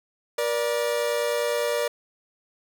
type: tone pair together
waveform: 40% pulse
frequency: 477.8 / 587.3 Hz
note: A#4 / D5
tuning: +43 / 0 cents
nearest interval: major third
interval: 357 cents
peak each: -25 dBFS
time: 0.38-1.88 s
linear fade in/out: 5 ms
effects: none